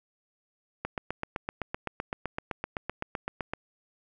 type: click train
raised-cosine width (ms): 0.5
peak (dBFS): -16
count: 22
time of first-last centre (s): 0.85-3.535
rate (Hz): 7.82
effects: none